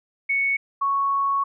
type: tone pair in turn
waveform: sine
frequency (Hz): 2217 / 1108.5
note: C#7 / C#6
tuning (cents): 0 / 0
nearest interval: octave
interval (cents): 1200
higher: first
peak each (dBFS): -19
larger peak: neither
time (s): 0.29-0.57 / 0.81-1.44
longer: second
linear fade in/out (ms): 10
effects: none

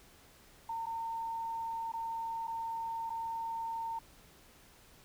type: tone with dropouts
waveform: sine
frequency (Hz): 911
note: A#5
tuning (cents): -40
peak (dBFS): -35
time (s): 0.69-3.99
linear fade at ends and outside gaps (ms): 5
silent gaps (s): 0.858-0.866 / 1.92-1.936 / 2.472-2.478 / 3.096-3.102
effects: pink hiss -60 dBFS RMS until 5.04 s

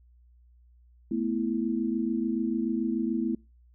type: chord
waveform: sine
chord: A suspended second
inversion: none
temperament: equal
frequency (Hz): 220 / 246.9 / 329.6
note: A3 / B3 / E4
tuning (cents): 0 / 0 / 0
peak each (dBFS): -30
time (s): 1.11-3.35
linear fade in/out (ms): 5
effects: noise-tail reverb RT60 0.3 s tail -26 dB re dry + added 60 Hz sine -55 dBFS peak until 3.74 s

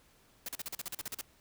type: noise bursts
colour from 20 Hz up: white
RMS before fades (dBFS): -39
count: 12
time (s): 0.46-1.212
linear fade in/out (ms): 2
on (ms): 26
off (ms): 40
effects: pink hiss -65 dBFS RMS until 1.4 s

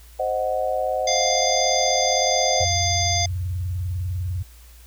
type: chord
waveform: sine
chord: C diminished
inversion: none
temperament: equal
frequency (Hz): 523.3 / 622.3 / 740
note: C5 / Eb5 / Gb5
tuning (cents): 0 / 0 / 0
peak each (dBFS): -25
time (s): 0.19-2.65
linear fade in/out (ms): 10
type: harmonic tone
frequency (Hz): 698.5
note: F5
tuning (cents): 0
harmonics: 1 / 3 / 5 / 7 / 9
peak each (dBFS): -25 / -29 / -28 / -25 / -25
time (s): 1.07-3.26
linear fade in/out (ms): 5
type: tone with vibrato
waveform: sine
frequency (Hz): 89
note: F2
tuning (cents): +33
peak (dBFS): -23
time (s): 2.6-4.43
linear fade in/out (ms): 10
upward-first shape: sine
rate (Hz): 20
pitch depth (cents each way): 230
effects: added 59 Hz sine -44 dBFS peak until 4.86 s + white hiss -52 dBFS RMS until 4.86 s

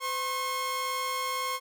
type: tone pair together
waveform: sawtooth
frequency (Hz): 508.7 / 1079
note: C5 / C#6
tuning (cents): -49 / -47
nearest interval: octave + minor second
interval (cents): 1302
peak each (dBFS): -34 / -26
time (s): 0-1.6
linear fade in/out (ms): 50
effects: none

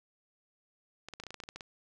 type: clicks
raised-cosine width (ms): 0.2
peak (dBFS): -26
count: 12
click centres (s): 1.086 / 1.137 / 1.2 / 1.237 / 1.267 / 1.306 / 1.343 / 1.402 / 1.437 / 1.489 / 1.56 / 1.608
effects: none

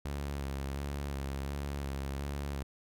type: tone with vibrato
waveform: sawtooth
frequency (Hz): 69.7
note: C#2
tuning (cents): +10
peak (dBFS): -31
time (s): 0.05-2.63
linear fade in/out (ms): 5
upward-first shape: square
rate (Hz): 1.4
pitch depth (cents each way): 28
effects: none

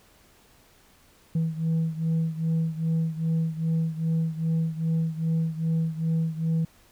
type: beating tone pair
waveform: sine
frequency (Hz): 161.7 / 164.2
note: E3 / E3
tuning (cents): -33 / -6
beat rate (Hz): 2.5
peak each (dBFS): -23 / -26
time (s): 1.35-6.65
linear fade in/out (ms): 5
effects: tanh soft clip ceiling -20 dBFS + pink hiss -58 dBFS RMS until 6.91 s

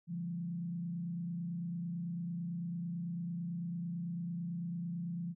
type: tone with frequency modulation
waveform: sine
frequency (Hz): 171.7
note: F3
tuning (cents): -29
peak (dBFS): -36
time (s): 0.07-5.35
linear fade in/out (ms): 50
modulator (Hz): 29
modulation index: 0.56
effects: none

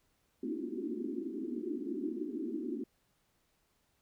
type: band-pass noise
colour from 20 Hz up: white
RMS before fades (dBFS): -38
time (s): 0.43-2.84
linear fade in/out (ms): 5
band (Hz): 220 to 380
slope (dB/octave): 96
effects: pink hiss -75 dBFS RMS until 4.01 s

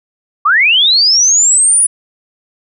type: linear sweep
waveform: sine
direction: up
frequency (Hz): 1103 to 9910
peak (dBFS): -6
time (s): 0.45-1.87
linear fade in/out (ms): 10
effects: none

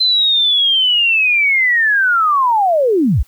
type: linear sweep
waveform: sine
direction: down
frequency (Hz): 4092 to 36.71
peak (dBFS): -10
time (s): 0-3.23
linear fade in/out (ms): 10
effects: white hiss -52 dBFS RMS until 3.27 s

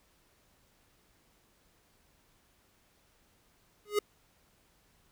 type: tone with exponential growth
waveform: square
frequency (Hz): 415.3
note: G#4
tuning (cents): 0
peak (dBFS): -23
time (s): 3.85-3.99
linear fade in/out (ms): 5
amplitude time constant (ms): 29
effects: pink hiss -68 dBFS RMS until 5.11 s

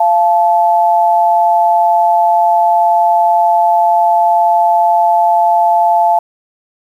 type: tone pair together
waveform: sine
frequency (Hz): 689.7 / 869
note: F5 / A5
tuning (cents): -22 / -22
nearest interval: major third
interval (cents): 400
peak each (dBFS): -10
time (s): 0-6.19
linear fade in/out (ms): 5
effects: 7-bit

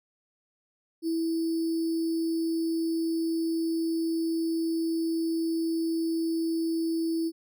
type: tone with sample-and-hold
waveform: sine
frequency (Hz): 328.1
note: E4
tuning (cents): -8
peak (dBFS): -25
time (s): 1.02-7.32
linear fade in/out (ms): 50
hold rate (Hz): 4900
effects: none

